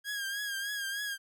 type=tone with vibrato; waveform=sawtooth; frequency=1629 Hz; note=G#6; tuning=34 cents flat; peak=-30 dBFS; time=0.04-1.18 s; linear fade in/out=50 ms; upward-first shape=triangle; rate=3.3 Hz; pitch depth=62 cents each way; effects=none